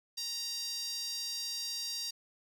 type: tone with high-pass filter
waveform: sawtooth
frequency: 936 Hz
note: A#5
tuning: 7 cents sharp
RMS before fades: -38 dBFS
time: 0.17-2.11 s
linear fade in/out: 10 ms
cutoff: 4800 Hz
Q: 4.9
effects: none